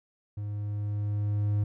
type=tone with level ramp; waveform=triangle; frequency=103.5 Hz; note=G#2; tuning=5 cents flat; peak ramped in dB=-30 to -21 dBFS; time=0.37-1.64 s; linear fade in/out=5 ms; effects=none